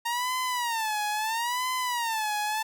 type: tone with vibrato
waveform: sawtooth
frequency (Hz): 924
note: A#5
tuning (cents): -16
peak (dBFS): -23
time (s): 0.05-2.63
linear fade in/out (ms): 10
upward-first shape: sine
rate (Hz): 0.75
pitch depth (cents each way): 170
effects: none